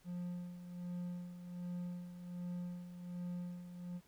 triangle tone with tremolo, 176.9 Hz, F3, 23 cents sharp, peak -37 dBFS, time 0.04-4.01 s, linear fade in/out 50 ms, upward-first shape sine, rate 1.3 Hz, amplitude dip 65%, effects pink hiss -69 dBFS RMS until 4.07 s

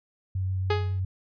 sine tone with vibrato, 94 Hz, F#2, 28 cents sharp, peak -25 dBFS, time 0.35-1.05 s, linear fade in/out 5 ms, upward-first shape sine, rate 7.3 Hz, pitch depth 11 cents each way
sawtooth tone with exponential decay, 418.1 Hz, G#4, 12 cents sharp, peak -17 dBFS, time 0.7-1 s, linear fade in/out 5 ms, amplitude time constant 64 ms
effects resampled to 11025 Hz

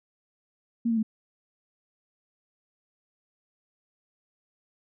sine tone with pitch steps, 232.7 / 227.4 / 218.7 Hz, A#3 / A#3 / A3, -3 / -43 / -10 cents, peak -22 dBFS, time 0.85-1.03 s, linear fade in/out 10 ms, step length 60 ms, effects none

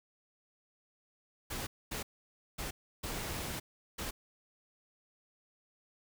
pink noise bursts at uneven times, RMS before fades -39 dBFS, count 5, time 1.5-1.67 / 1.91-2.03 / 2.58-2.71 / 3.03-3.6 / 3.98-4.11 s, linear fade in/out 10 ms, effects none

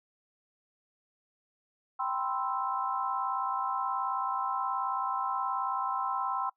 sine chord, C major seventh, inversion second, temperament equal, 784 / 987.8 / 1046.5 / 1318.5 Hz, G5 / B5 / C6 / E6, 0 / 0 / 0 / 0 cents, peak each -35 / -38 / -33 / -35 dBFS, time 1.99-6.5 s, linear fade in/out 10 ms, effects noise-tail reverb RT60 0.1 s tail -21 dB re dry

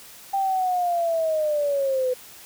sine linear sweep, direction down, 791 to 499 Hz, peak -20 dBFS, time 0.33-2.14 s, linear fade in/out 10 ms, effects white hiss -45 dBFS RMS until 2.45 s

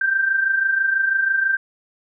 sine tone pair together, 1546.9 / 1573 Hz, G6 / G6, -23 / +6 cents, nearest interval unison, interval 29 cents, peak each -24 / -17 dBFS, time 0.01-1.57 s, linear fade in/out 5 ms, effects none

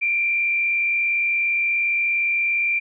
sine tone with frequency modulation, 2372 Hz, D7, 17 cents sharp, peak -18 dBFS, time 0.01-2.8 s, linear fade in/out 20 ms, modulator 57.2 Hz, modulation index 0.78, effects none

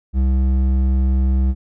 sine tone with hard clipping, 65.41 Hz, C2, in tune, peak -15 dBFS, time 0.13-1.55 s, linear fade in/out 50 ms, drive 8 dB, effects none

